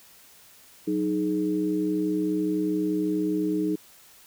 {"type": "tone cluster", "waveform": "sine", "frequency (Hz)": [185.3, 310.2, 421.9], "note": ["F#3", "D#4", "G#4"], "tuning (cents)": [3, -5, 27], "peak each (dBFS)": [-31, -24, -31], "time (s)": [0.87, 3.76], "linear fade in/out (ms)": 10, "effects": ["white hiss -53 dBFS RMS until 4.26 s"]}